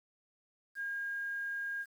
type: tone with quantisation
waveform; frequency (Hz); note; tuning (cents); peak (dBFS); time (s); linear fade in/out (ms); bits
sine; 1621; G#6; -42; -35; 0.75-1.86; 50; 10
effects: none